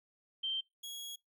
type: tone pair in turn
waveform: sine / sawtooth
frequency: 3136 / 3322 Hz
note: G7 / G#7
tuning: 0 / 0 cents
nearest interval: minor second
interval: 100 cents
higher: second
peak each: -33 / -39 dBFS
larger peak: first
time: 0.43-0.61 / 0.83-1.16 s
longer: second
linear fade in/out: 10 ms
effects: noise-tail reverb RT60 0.2 s tail -25 dB re dry